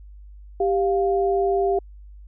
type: tone pair together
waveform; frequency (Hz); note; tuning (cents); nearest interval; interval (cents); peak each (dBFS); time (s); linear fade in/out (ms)
sine; 393.3 / 700.8; G4 / F5; +6 / +6; minor seventh; 1000; -19 / -23; 0.6-1.79; 5
effects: added 50 Hz sine -40 dBFS peak until 2.27 s